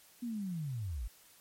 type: linear sweep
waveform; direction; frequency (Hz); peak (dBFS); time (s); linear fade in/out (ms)
sine; down; 246.9 to 45.63; -35; 0.22-1.08; 10
effects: white hiss -61 dBFS RMS until 1.4 s + MP3 64 kbps